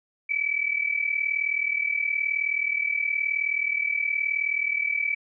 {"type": "tone pair together", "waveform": "sine", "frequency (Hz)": [2280, 2319], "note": ["C#7", "D7"], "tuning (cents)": [48, -22], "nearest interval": "unison", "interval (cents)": 30, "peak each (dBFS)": -26, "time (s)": [0.29, 5.15], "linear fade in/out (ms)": 10, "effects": []}